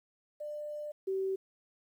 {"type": "tone pair in turn", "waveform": "sine", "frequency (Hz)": [596, 383.7], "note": ["D5", "G4"], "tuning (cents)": [25, -37], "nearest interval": "minor sixth", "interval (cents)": 762, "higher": "first", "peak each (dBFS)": [-37, -30], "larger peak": "second", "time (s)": [[0.4, 0.92], [1.07, 1.36]], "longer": "first", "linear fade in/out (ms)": 10, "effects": ["11-bit"]}